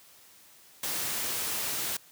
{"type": "noise", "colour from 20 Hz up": "white", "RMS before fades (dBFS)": -32, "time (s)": [0.83, 1.97], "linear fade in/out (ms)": 5, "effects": ["white hiss -56 dBFS RMS until 2.11 s", "high-pass 80 Hz 12 dB/octave"]}